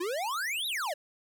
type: exponential two-way sweep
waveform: square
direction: up then down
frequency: 329.6 to 3995 to 541 Hz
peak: -31 dBFS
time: 0-0.94 s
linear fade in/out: 10 ms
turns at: 0.67 s
effects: none